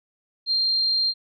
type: tone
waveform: sine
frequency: 4186 Hz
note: C8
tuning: in tune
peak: -19 dBFS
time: 0.46-1.14 s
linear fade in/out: 50 ms
effects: none